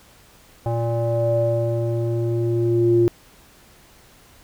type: tone with low-pass filter sweep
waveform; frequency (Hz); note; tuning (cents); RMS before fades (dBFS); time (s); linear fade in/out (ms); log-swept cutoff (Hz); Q
square; 116.54; A#2; 0; -20; 0.66-3.08; 0; 730 to 340; 8.1
effects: pink hiss -51 dBFS RMS until 4.43 s